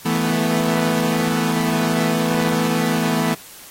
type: chord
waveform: sawtooth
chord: E suspended fourth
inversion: none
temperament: equal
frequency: 164.81 / 220 / 246.9 Hz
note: E3 / A3 / B3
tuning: 0 / 0 / 0 cents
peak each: -18 dBFS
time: 0.05-3.35 s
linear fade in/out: 10 ms
effects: white hiss -41 dBFS RMS until 3.7 s + AAC 48 kbps